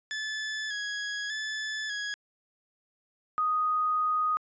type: tone with vibrato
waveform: sawtooth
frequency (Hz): 1700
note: G#6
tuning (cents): +40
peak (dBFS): -28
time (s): 0.11-2.14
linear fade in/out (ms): 0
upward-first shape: square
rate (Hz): 0.84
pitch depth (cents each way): 36
type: tone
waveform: sine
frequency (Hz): 1244.5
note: D#6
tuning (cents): 0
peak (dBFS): -24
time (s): 3.38-4.37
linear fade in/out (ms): 0
effects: resampled to 16000 Hz